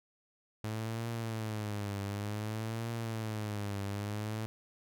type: tone with vibrato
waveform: sawtooth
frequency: 107.5 Hz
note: A2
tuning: 40 cents flat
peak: -31 dBFS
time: 0.64-4.46 s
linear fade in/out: 0 ms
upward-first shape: triangle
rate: 0.55 Hz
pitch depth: 140 cents each way
effects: none